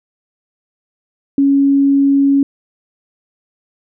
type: tone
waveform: sine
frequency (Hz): 277.7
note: C#4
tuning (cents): +3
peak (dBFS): -8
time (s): 1.38-2.43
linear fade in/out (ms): 2
effects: none